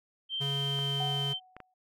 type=tone with pitch glide; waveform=sine; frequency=3136 to 3109 Hz; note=G7 to G7; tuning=0 to -15 cents; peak=-31 dBFS; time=0.29-1.4 s; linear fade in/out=50 ms; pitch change=-15 cents; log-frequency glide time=0.68-1.16 s
type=tone; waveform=square; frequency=140 Hz; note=C#3; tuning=18 cents sharp; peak=-33 dBFS; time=0.4-1.34 s; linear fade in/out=20 ms
type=clicks; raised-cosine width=0.5 ms; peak=-29 dBFS; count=3; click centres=0.789 / 1.566 / 1.603 s
type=tone with exponential decay; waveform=sine; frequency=742 Hz; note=F#5; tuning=5 cents sharp; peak=-32 dBFS; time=1-1.74 s; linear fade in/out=5 ms; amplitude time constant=160 ms
effects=none

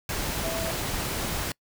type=tone in noise; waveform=sine; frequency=659.3 Hz; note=E5; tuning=in tune; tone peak=-31 dBFS; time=0.44-0.71 s; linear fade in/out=2 ms; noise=pink; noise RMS=-30 dBFS; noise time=0.09-1.52 s; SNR=-4 dB; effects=noise-tail reverb RT60 0.1 s tail -26 dB re dry

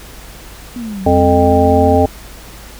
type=exponential two-way sweep; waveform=sine; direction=down then up; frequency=248.8 to 188.6 to 229.4 Hz; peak=-21 dBFS; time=0.76-1.96 s; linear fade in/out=0 ms; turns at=1.02 s
type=harmonic tone; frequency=87.7 Hz; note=F2; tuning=8 cents sharp; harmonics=1 / 3 / 5 / 7 / 9; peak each=-14 / -14 / -14 / -14 / -14 dBFS; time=1.06-2.06 s; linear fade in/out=5 ms
effects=added 52 Hz sine -36 dBFS peak until 2.79 s + pink hiss -36 dBFS RMS until 2.79 s

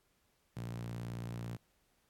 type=tone with high-pass filter; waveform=sawtooth; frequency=58.2 Hz; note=A#1; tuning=2 cents flat; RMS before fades=-42 dBFS; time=0.56-1.57 s; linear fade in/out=10 ms; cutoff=130 Hz; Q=3.8; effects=pink hiss -75 dBFS RMS until 2.09 s + AAC 64 kbps

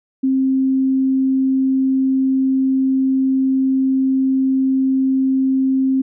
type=tone; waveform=sine; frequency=264.9 Hz; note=C4; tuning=22 cents sharp; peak=-13 dBFS; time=0.23-6.02 s; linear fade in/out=10 ms; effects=none

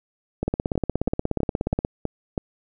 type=two click trains; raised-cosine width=2 ms; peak=-9 / -11 dBFS; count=24 / 7; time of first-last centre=0.48-1.849 / 0.43-2.378 s; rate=16.8 / 3.08 Hz; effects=none

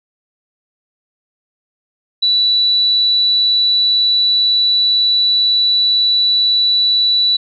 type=tone; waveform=sine; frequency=3951 Hz; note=B7; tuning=in tune; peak=-10 dBFS; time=2.22-7.37 s; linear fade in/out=10 ms; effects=none

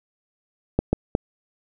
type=clicks; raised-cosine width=2 ms; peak=-5 dBFS; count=3; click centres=0.79 / 0.93 / 1.151 s; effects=none

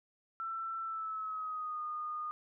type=tone with pitch glide; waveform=sine; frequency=1337 to 1226 Hz; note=E6 to D#6; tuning=+24 to -26 cents; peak=-36 dBFS; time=0.4-2.31 s; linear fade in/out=0 ms; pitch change=-150 cents; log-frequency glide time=0.82-1.82 s; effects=none

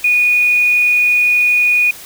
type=tone; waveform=sine; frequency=2462 Hz; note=D#7; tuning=19 cents flat; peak=-9 dBFS; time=0.04-1.91 s; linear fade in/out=5 ms; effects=white hiss -34 dBFS RMS until 2.05 s

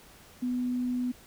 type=tone; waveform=sine; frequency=248.4 Hz; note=B3; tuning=10 cents sharp; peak=-27 dBFS; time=0.42-1.12 s; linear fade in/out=10 ms; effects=pink hiss -54 dBFS RMS until 1.26 s

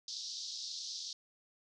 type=band-pass noise; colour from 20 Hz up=white; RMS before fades=-43 dBFS; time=0.08-1.13 s; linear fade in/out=2 ms; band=3800 to 5800 Hz; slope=48 dB/octave; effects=none

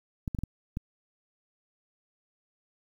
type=clicks; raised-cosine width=5 ms; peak=-19 dBFS; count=5; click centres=0.278 / 0.348 / 0.388 / 0.436 / 0.771 s; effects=9-bit

